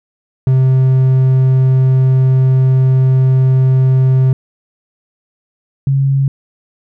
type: tone pair in turn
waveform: triangle / sine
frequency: 130.81 / 136.71 Hz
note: C3 / C#3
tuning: 0 / -24 cents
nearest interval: minor second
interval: 76 cents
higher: second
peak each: -5 / -9 dBFS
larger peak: first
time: 0.47-4.33 / 5.87-6.28 s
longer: first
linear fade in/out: 2 ms
effects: none